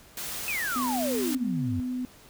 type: noise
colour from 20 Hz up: white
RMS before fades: -35 dBFS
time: 0.17-1.35 s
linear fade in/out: 2 ms
type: exponential sweep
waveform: sine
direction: down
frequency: 2637 to 87.31 Hz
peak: -28 dBFS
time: 0.48-1.8 s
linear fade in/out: 0 ms
type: tone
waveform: sine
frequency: 251.6 Hz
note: B3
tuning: 32 cents sharp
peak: -28 dBFS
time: 0.76-2.05 s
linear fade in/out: 0 ms
effects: pink hiss -53 dBFS RMS until 2.29 s